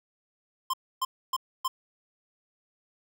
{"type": "tone bursts", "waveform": "square", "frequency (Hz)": 1046.5, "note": "C6", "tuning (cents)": 0, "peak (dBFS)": -26, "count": 4, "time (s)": [0.7, 1.68], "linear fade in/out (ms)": 5, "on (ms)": 35, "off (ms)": 280, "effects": []}